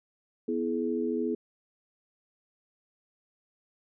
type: chord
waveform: sine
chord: E major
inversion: second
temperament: equal with one note detuned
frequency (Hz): 246.9 / 329.6 / 423.5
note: B3 / E4 / G#4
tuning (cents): 0 / 0 / +34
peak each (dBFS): -31 / -32 / -31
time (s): 0.48-1.35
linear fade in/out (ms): 5
effects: none